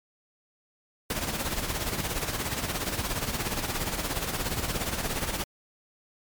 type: noise with tremolo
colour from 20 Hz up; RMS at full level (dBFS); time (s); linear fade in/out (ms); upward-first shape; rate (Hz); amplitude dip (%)
pink; -28; 1.1-5.44; 2; sine; 17; 60
effects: MP3 96 kbps